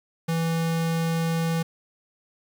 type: tone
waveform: square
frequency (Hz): 164.81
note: E3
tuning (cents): 0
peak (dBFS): -23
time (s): 0.28-1.63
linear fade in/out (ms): 10
effects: 9-bit